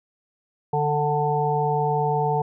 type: harmonic tone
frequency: 148.1 Hz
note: D3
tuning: 15 cents sharp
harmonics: 1 / 3 / 5 / 6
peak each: -25 / -25 / -25 / -25 dBFS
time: 0.73-2.42 s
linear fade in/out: 5 ms
effects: none